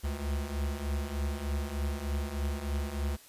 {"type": "beating tone pair", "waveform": "square", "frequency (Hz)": [69.1, 72.4], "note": ["C#2", "D2"], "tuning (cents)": [-5, -24], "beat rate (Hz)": 3.3, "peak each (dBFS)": [-37, -33], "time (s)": [0.03, 3.17], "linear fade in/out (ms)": 20, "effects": ["white hiss -55 dBFS RMS until 3.28 s", "resampled to 32000 Hz"]}